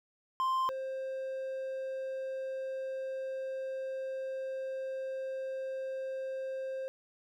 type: tone pair in turn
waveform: triangle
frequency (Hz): 1046 / 528.8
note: C6 / C5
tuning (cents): -1 / +18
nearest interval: octave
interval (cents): 1181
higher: first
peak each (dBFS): -26 / -33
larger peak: first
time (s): 0.4-0.69 / 0.69-6.88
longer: second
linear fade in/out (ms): 0
effects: none